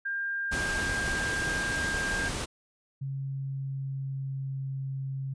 sine tone, 1600 Hz, G6, 35 cents sharp, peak -29 dBFS, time 0.05-2.29 s, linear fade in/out 10 ms
pink noise, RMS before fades -33 dBFS, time 0.51-2.46 s, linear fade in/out 20 ms
sine tone with pitch glide, 136.3 to 134.89 Hz, C#3 to C#3, -29 to -47 cents, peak -31 dBFS, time 3.01-5.34 s, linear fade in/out 10 ms, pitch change -18 cents, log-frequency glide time 3.14-4.74 s
effects resampled to 22050 Hz

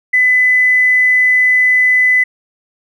triangle tone with tanh clipping, 2006 Hz, B6, 26 cents sharp, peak -7 dBFS, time 0.13-2.24 s, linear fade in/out 10 ms, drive 2 dB, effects none

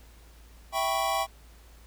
square chord, C# half-diminished seventh, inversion first, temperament equal, 659.3 / 784 / 987.8 / 1108.7 Hz, E5 / G5 / B5 / C#6, 0 / 0 / 0 / 0 cents, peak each -32 / -30 / -35 / -32 dBFS, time 0.72-1.27 s, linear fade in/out 50 ms, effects added 56 Hz sine -50 dBFS peak until 1.86 s + pink hiss -58 dBFS RMS until 1.86 s

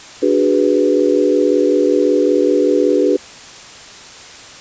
sine chord, G# half-diminished seventh, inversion second, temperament equal, 293.7 / 370 / 415.3 / 493.9 Hz, D4 / F#4 / G#4 / B4, 0 / 0 / 0 / 0 cents, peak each -16 dBFS, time 0.22-3.17 s, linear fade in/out 10 ms, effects white hiss -36 dBFS RMS until 4.6 s + resampled to 16000 Hz

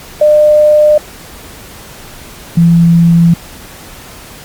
sine tone pair in turn, 602 / 168.93 Hz, D5 / E3, +43 / +43 cents, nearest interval octave + minor seventh, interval 2200 cents, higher first, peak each -3 dBFS, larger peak neither, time 0.21-0.98 / 2.57-3.34 s, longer neither, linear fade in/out 5 ms, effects pink hiss -32 dBFS RMS until 4.44 s + Opus 48 kbps

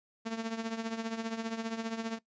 sawtooth tone with tremolo, 225.9 Hz, A3, 46 cents sharp, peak -27 dBFS, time 0.25-2.19 s, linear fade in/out 20 ms, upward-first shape triangle, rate 15 Hz, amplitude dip 75%, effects noise-tail reverb RT60 0.1 s tail -18 dB re dry + resampled to 16000 Hz

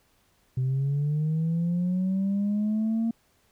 sine linear sweep, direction up, 126.9 to 230.2 Hz, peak -21 dBFS, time 0.57-3.11 s, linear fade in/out 5 ms, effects tanh soft clip ceiling -21 dBFS + pink hiss -66 dBFS RMS until 3.51 s

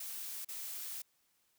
blue noise with dropouts, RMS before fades -43 dBFS, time 0-1.02 s, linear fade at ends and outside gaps 5 ms, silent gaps 0.448-0.486 s, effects white hiss -75 dBFS RMS until 1.58 s

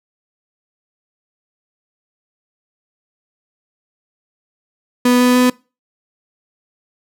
35% pulse tone with pitch steps, 246.9 / 248.5 / 250.1 Hz, B3 / B3 / B3, 0 / +11 / +22 cents, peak -8 dBFS, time 5.05-5.5 s, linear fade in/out 5 ms, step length 150 ms, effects noise-tail reverb RT60 0.3 s tail -24 dB re dry

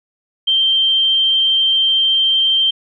sine tone with vibrato, 3144 Hz, G7, 4 cents sharp, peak -11 dBFS, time 0.47-2.71 s, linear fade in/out 10 ms, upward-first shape triangle, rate 19 Hz, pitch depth 9 cents each way, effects none

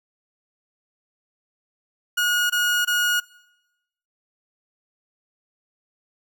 30% pulse tone bursts, 1444 Hz, F#6, 43 cents flat, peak -16 dBFS, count 3, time 2.17-3.202 s, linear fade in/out 10 ms, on 330 ms, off 21 ms, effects noise-tail reverb RT60 0.9 s tail -22 dB re dry

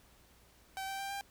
sawtooth tone with pitch steps, 771 / 779.1 / 787.2 / 795.4 Hz, G5 / G5 / G5 / G5, -29 / -11 / +7 / +25 cents, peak -34 dBFS, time 0.77-1.21 s, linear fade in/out 0 ms, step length 110 ms, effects added 60 Hz sine -67 dBFS peak until 1.3 s + pink hiss -64 dBFS RMS until 1.3 s

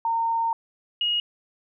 sine tone pair in turn, 916 / 2880 Hz, A#5 / F#7, -31 / -47 cents, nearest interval octave + minor sixth, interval 1984 cents, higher second, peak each -21 dBFS, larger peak neither, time 0.05-0.53 / 1.01-1.2 s, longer first, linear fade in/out 2 ms, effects none

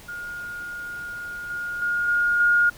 sine tone with level steps, 1426 Hz, F6, 36 cents sharp, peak -31 / -27 / -21 / -18 / -15 dBFS, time 0.08-2.7 s, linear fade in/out 10 ms, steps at 1.5 / 1.82 / 2.08 / 2.4 s, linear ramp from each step 2 ms, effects pink hiss -46 dBFS RMS until 2.77 s

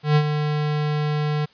square tone with ADSR envelope, 150 Hz, D3, 37 cents sharp, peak -13 dBFS, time 0.03-1.46 s, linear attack 130 ms, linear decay 65 ms, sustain -8 dB, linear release 15 ms, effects white hiss -54 dBFS RMS until 1.53 s + resampled to 11025 Hz

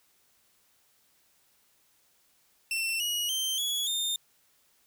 sawtooth tone with pitch steps, 2692 / 2902 / 3128 / 3372 / 3635 Hz, E7 / F#7 / G7 / G#7 / A#7, +36 / -34 / -4 / +26 / -44 cents, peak -25 dBFS, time 2.71-4.16 s, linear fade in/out 2 ms, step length 290 ms, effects white hiss -67 dBFS RMS until 4.86 s

